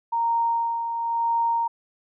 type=tone with tremolo; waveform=sine; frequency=928 Hz; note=A#5; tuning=8 cents flat; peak=-19 dBFS; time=0.12-1.68 s; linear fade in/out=10 ms; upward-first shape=sine; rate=0.97 Hz; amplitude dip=50%; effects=none